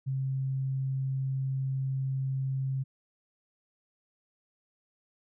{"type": "tone", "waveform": "sine", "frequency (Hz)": 133.6, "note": "C3", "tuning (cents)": 36, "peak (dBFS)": -28, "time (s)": [0.06, 2.84], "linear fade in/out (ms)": 20, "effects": []}